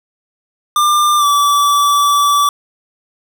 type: tone with pitch glide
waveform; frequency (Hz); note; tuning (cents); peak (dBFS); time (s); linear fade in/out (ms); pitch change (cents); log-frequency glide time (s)
square; 1195 to 1155; D6 to D6; +30 to -29; -10; 0.76-2.49; 2; -59; 1.18-1.25
effects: none